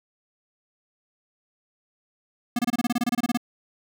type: tone bursts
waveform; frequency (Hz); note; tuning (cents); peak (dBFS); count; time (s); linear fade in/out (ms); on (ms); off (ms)
square; 240.5; B3; -46; -21; 15; 2.56-3.374; 5; 30; 26
effects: none